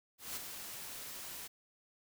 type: noise with ADSR envelope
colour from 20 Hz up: white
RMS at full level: -40 dBFS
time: 0.18-1.48 s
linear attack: 180 ms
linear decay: 24 ms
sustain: -6 dB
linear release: 17 ms
effects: none